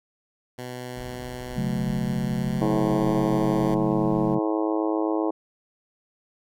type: tone with pitch glide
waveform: 10% pulse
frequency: 124.8 to 131.54 Hz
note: B2 to C3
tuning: +19 to +10 cents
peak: -25 dBFS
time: 0.58-3.75 s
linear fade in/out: 10 ms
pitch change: +91 cents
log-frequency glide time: 2.35-3.12 s
type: noise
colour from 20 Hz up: brown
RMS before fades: -41 dBFS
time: 0.96-4.35 s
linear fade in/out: 5 ms
type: chord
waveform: sine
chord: F# minor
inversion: second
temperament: equal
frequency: 138.59 / 185 / 220 Hz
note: C#3 / F#3 / A3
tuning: 0 / 0 / 0 cents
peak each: -28 dBFS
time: 1.56-4.39 s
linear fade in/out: 10 ms
type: harmonic tone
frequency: 107.7 Hz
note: A2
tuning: 37 cents flat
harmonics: 3 / 4 / 5 / 6 / 7 / 8 / 9 / 10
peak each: -24 / -29 / -31 / -33 / -35 / -35 / -37 / -38 dBFS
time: 2.61-5.31 s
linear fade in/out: 10 ms
effects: none